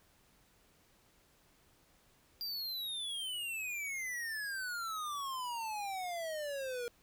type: exponential sweep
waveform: square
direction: down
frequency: 4800 to 471.1 Hz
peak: -38 dBFS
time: 2.41-6.88 s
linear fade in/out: 0 ms
effects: pink hiss -68 dBFS RMS until 7.02 s